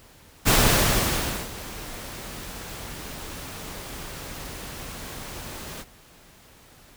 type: noise with ADSR envelope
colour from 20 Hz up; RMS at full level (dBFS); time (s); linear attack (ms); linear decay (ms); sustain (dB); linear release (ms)
pink; -17; 0.45-5.85; 33; 1000; -20; 46
effects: pink hiss -52 dBFS RMS until 6.96 s